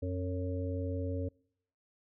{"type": "harmonic tone with a mistuned harmonic", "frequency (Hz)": 90.6, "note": "F#2", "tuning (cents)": -36, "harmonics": [1, 3, 5, 6], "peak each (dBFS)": [-34, -39, -41, -42], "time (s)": [0.02, 1.29], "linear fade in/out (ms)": 10, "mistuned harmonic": 6, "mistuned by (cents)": 34, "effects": ["noise-tail reverb RT60 0.7 s tail -26 dB re dry"]}